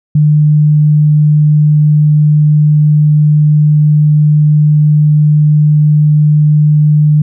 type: tone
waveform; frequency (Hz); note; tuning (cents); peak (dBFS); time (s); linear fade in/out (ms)
sine; 150.5; D3; +43; -4; 0.15-7.22; 5
effects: none